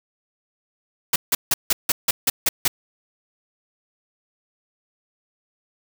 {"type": "noise bursts", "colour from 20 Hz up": "white", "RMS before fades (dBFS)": -18, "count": 9, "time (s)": [1.13, 2.68], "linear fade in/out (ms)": 5, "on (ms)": 30, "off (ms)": 160, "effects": []}